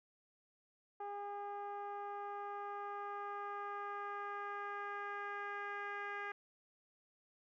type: tone with low-pass filter sweep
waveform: 10% pulse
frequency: 406.6 Hz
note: G#4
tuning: 37 cents flat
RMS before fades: -44 dBFS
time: 1-6.32 s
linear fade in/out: 5 ms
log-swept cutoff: 840 to 1800 Hz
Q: 2.2
effects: none